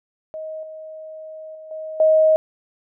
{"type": "tone with level steps", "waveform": "sine", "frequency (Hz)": 629, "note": "D#5", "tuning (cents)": 19, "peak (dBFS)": [-28, -33, -36, -28, -11], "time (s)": [0.34, 2.36], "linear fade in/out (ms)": 0, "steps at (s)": [0.63, 1.55, 1.71, 2], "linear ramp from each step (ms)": 2, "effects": []}